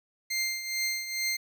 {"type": "tone with tremolo", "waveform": "20% pulse", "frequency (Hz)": 2100, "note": "C7", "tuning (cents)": 6, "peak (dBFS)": -21, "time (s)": [0.3, 1.37], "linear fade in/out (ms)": 10, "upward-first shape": "triangle", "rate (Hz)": 2.3, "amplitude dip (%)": 70, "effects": []}